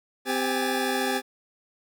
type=tone cluster; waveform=25% pulse; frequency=258.3 / 395.1 / 824 / 1730 Hz; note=C4 / G4 / G#5 / A6; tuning=-22 / +14 / -14 / -30 cents; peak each=-25 / -25 / -27 / -29 dBFS; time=0.25-1.22 s; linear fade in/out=50 ms; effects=none